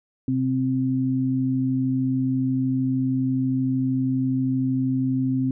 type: tone pair together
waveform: sine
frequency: 128.92 / 261.6 Hz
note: C3 / C4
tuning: -25 / 0 cents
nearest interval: octave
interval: 1225 cents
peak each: -25 / -21 dBFS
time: 0.28-5.51 s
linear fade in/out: 2 ms
effects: none